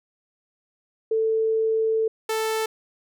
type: tone pair in turn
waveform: sine / sawtooth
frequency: 443.6 / 440.8 Hz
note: A4 / A4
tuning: +14 / +3 cents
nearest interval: unison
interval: 11 cents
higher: first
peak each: -19 dBFS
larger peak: neither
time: 1.11-2.08 / 2.29-2.66 s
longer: first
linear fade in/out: 5 ms
effects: none